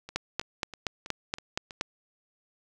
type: two click trains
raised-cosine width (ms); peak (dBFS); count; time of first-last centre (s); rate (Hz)
0.2; -11 / -24; 8 / 6; 0.16-1.811 / 0.09-1.708; 4.24 / 3.09
effects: none